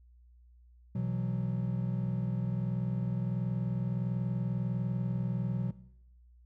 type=chord; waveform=triangle; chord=B suspended fourth; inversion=none; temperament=equal; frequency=123.47 / 164.81 / 185 Hz; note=B2 / E3 / F#3; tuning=0 / 0 / 0 cents; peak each=-31 / -36 / -32 dBFS; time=0.95-5.71 s; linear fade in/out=5 ms; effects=noise-tail reverb RT60 0.8 s tail -17 dB re dry + added 60 Hz sine -56 dBFS peak until 6.45 s